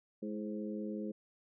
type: harmonic tone with a mistuned harmonic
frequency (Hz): 105.3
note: G#2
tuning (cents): +24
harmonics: 2 / 3 / 4 / 5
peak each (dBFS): -39 / -43 / -45 / -47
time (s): 0.22-1.12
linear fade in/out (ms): 10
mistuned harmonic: 3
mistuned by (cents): +51
effects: none